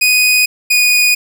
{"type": "tone pair in turn", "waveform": "sawtooth", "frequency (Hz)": [2489, 2469], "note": ["D#7", "D#7"], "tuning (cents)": [0, -14], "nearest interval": "unison", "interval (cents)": 14, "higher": "first", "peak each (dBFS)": -5, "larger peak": "neither", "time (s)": [[0.01, 0.46], [0.7, 1.15]], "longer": "neither", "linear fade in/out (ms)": 10, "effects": []}